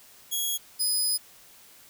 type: tone pair in turn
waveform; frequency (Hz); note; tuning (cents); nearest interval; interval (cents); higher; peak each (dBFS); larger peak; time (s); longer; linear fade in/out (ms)
10% pulse; 3322 / 5002; G#7 / D#8; 0 / +8; perfect fifth; 708; second; -18; neither; 0.31-0.58 / 0.79-1.18; second; 20
effects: white hiss -53 dBFS RMS until 1.89 s